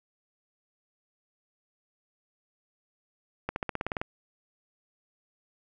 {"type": "accelerating click train", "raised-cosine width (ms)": 0.5, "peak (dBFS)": -15, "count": 10, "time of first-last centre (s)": [3.49, 4.015], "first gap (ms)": 71, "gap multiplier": 0.95, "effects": []}